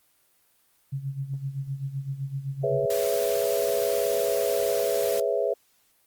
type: tone with tremolo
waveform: sine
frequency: 137 Hz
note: C#3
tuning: 20 cents flat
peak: -26 dBFS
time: 0.92-2.86 s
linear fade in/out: 10 ms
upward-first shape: sine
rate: 7.8 Hz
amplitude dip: 75%
type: chord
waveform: sine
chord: C# minor seventh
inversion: second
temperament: equal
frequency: 415.3 / 493.9 / 554.4 / 659.3 Hz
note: G#4 / B4 / C#5 / E5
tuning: 0 / 0 / 0 / 0 cents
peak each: -28 dBFS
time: 2.63-5.54 s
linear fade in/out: 10 ms
type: noise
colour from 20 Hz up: white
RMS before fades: -35 dBFS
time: 2.9-5.2 s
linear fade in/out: 2 ms
effects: white hiss -65 dBFS RMS until 6.06 s + Opus 32 kbps

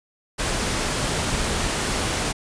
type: noise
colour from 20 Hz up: pink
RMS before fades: -24 dBFS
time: 0.38-2.33 s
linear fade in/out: 20 ms
effects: resampled to 22050 Hz

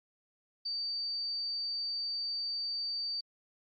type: tone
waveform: sine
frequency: 4616 Hz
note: D8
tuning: 31 cents flat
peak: -33 dBFS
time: 0.65-3.21 s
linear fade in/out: 10 ms
effects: Opus 48 kbps

